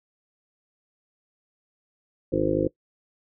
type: harmonic tone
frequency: 51.91 Hz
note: G#1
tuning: in tune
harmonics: 1 / 2 / 3 / 5 / 6 / 7 / 8 / 9 / 10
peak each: -37 / -35 / -32 / -32 / -26 / -27 / -36 / -29 / -27 dBFS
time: 2.32-2.68 s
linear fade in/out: 10 ms
effects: noise-tail reverb RT60 0.1 s tail -20 dB re dry